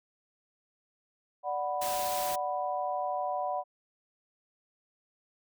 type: chord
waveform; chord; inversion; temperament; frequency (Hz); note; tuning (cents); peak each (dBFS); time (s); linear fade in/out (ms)
sine; B minor; first; equal; 587.3 / 740 / 987.8; D5 / F#5 / B5; 0 / 0 / 0; -35 / -32 / -36; 1.43-3.64; 50
type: noise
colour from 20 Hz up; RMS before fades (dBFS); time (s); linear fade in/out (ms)
white; -37; 1.81-2.36; 10
effects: none